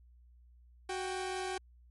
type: tone pair together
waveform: sawtooth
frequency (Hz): 371.9 / 788.9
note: F#4 / G5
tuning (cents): +9 / +11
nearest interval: octave + minor second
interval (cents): 1302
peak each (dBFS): -33 / -36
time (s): 0.89-1.58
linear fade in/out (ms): 5
effects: added 60 Hz sine -57 dBFS peak until 1.9 s + MP3 48 kbps